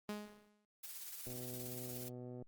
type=tone with exponential decay; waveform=sawtooth; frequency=208.8 Hz; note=G#3; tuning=10 cents sharp; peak=-35 dBFS; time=0.09-0.65 s; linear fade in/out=0 ms; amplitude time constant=120 ms
type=noise with tremolo; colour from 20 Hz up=blue; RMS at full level=-47 dBFS; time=0.83-2.09 s; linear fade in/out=10 ms; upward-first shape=square; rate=17 Hz; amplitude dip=35%
type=click train; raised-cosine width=2 ms; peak=-37 dBFS; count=144; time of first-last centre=1.27-2.423 s; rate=124 Hz
effects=Opus 32 kbps